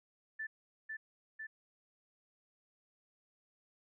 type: tone with echo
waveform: sine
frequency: 1760 Hz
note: A6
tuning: in tune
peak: -38 dBFS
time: 0.39-0.47 s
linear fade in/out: 10 ms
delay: 500 ms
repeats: 2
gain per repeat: -2 dB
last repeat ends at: 1.47 s
effects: none

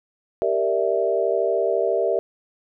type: chord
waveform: sine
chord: E half-diminished seventh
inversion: first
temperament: equal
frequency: 392 / 466.2 / 587.3 / 659.3 Hz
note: G4 / Bb4 / D5 / E5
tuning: 0 / 0 / 0 / 0 cents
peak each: -24 / -24 / -25 / -23 dBFS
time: 0.42-2.19 s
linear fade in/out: 0 ms
effects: none

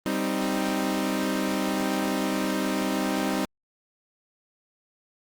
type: chord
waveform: sawtooth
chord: C minor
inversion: second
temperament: equal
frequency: 196 / 261.6 / 311.1 Hz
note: G3 / C4 / Eb4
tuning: 0 / 0 / 0 cents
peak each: -25 dBFS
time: 0.06-3.45 s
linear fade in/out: 0 ms
effects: Opus 32 kbps

